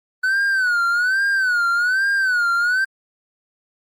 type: tone with vibrato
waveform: triangle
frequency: 1491 Hz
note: F#6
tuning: 13 cents sharp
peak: -14 dBFS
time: 0.23-2.85 s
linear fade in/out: 10 ms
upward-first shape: sine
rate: 1.2 Hz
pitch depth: 130 cents each way
effects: Opus 24 kbps